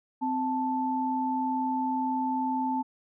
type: tone pair together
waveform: sine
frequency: 259.1 / 879 Hz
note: C4 / A5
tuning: -17 / -2 cents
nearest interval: octave + major sixth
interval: 2115 cents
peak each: -29 / -28 dBFS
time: 0.21-2.83 s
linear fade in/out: 20 ms
effects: none